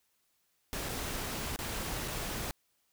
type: noise with dropouts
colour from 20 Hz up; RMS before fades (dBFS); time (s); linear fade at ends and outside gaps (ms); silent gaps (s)
pink; -37; 0.73-2.51; 0; 0.887-0.891 / 1.561-1.589 / 2.078-2.082
effects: white hiss -75 dBFS RMS until 2.92 s